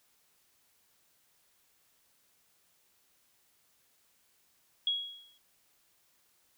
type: tone with exponential decay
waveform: sine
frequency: 3318 Hz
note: G#7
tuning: 2 cents flat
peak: -25 dBFS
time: 4.87-5.38 s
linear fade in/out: 2 ms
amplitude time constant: 110 ms
effects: white hiss -70 dBFS RMS until 6.57 s